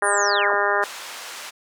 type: harmonic tone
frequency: 202.9 Hz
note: G#3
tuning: 40 cents flat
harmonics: 2 / 3 / 4 / 5 / 6 / 7 / 8 / 9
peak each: -26 / -26 / -26 / -26 / -26 / -26 / -26 / -26 dBFS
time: 0.02-0.84 s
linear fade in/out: 2 ms
type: linear sweep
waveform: sine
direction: down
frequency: 10240 to 61.74 Hz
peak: -24 dBFS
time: 0.02-0.55 s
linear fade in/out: 50 ms
type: band-pass noise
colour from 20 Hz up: pink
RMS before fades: -36 dBFS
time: 0.82-1.51 s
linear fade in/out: 20 ms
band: 920 to 9100 Hz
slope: 12 dB/octave
effects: none